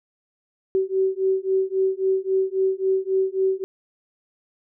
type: beating tone pair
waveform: sine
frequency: 379.7 / 383.4 Hz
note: F#4 / G4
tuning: +45 / -38 cents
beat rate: 3.7 Hz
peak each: -22 dBFS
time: 0.75-3.64 s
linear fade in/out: 0 ms
effects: none